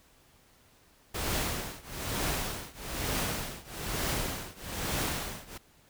pink noise with tremolo, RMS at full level -30 dBFS, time 1.14-5.58 s, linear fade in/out 10 ms, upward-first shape triangle, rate 1.1 Hz, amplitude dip 95%, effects pink hiss -62 dBFS RMS until 5.89 s

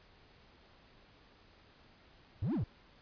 triangle exponential two-way sweep, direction up then down, 83 to 360.1 to 83 Hz, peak -29 dBFS, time 2.42-2.64 s, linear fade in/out 5 ms, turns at 2.54 s, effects pink hiss -62 dBFS RMS until 3.01 s + resampled to 11025 Hz

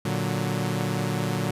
sawtooth chord, Bb augmented, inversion none, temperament equal, 116.54 / 146.83 / 185 Hz, Bb2 / D3 / F#3, 0 / 0 / 0 cents, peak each -25 dBFS, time 0.05-1.51 s, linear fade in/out 5 ms, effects resampled to 32000 Hz

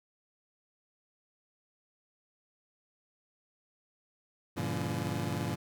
25% pulse chord, G diminished seventh, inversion none, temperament just, 98 / 117.6 / 141.12 / 169.34 Hz, G2 / Bb2 / Db3 / Fb3, 0 / +16 / +31 / +47 cents, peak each -34 dBFS, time 4.56-5.56 s, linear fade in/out 20 ms, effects none

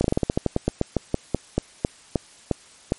slowing click train, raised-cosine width 2 ms, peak -6 dBFS, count 20, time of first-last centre 0.01-2.921 s, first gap 33 ms, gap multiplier 1.15, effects white hiss -50 dBFS RMS until 2.98 s + MP3 48 kbps

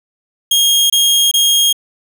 sawtooth tone bursts, 3250 Hz, G#7, 38 cents flat, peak -6 dBFS, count 3, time 0.51-1.728 s, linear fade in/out 5 ms, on 390 ms, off 24 ms, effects none

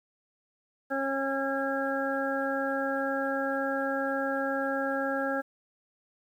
harmonic tone, 272.2 Hz, C#4, 31 cents flat, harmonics 1 / 2 / 3 / 5 / 6, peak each -33 / -31 / -36 / -36 / -34 dBFS, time 0.9-5.42 s, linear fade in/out 20 ms, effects 10-bit

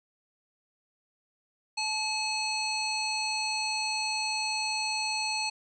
harmonic tone with a mistuned harmonic, 865 Hz, A5, 30 cents flat, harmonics 1 / 3 / 5 / 7 / 9 / 10, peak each -34 / -33 / -32 / -42 / -41 / -47 dBFS, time 1.77-5.5 s, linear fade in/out 10 ms, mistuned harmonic 3, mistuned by -20 cents, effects none

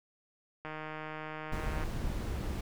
click train, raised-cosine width 0.5 ms, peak -26 dBFS, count 185, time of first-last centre 0.65-1.837 s, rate 155 Hz
brown noise, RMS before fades -35 dBFS, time 1.52-2.61 s, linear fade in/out 5 ms
effects none

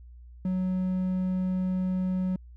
triangle tone, 185 Hz, F#3, in tune, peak -23 dBFS, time 0.45-2.36 s, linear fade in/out 2 ms, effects added 60 Hz sine -45 dBFS peak until 2.56 s

